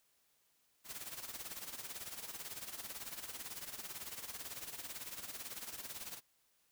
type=noise with tremolo; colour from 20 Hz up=white; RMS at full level=-44 dBFS; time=0.84-6.21 s; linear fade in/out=50 ms; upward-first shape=sine; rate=18 Hz; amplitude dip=70%; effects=white hiss -75 dBFS RMS until 6.71 s